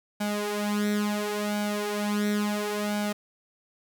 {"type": "tone with flanger", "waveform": "sawtooth", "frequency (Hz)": 207.7, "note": "G#3", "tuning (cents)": 0, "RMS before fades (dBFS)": -28, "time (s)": [0.2, 3.13], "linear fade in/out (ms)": 10, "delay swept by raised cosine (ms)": [1.3, 4.3], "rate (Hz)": 0.72, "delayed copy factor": 0.75, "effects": ["9-bit"]}